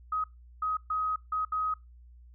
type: tone bursts at uneven times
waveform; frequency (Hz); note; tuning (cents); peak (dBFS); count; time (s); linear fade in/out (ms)
sine; 1262; D#6; +24; -27; 5; 0.12-0.24 / 0.62-0.77 / 0.9-1.16 / 1.32-1.45 / 1.52-1.74; 5
effects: noise-tail reverb RT60 0.2 s tail -22 dB re dry + added 60 Hz sine -50 dBFS peak until 2.34 s